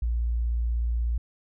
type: tone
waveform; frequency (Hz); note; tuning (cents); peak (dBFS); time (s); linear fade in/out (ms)
sine; 58.27; A#1; 0; -23; 0.02-1.18; 5
effects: none